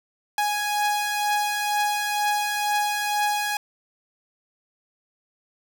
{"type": "beating tone pair", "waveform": "sawtooth", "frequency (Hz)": [830.6, 832.7], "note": ["G#5", "G#5"], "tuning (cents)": [0, 4], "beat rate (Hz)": 2.1, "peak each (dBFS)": [-19, -26], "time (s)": [0.38, 3.57], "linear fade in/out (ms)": 2, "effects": []}